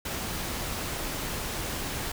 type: noise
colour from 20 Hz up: pink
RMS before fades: -33 dBFS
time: 0.05-2.12 s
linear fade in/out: 5 ms
effects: none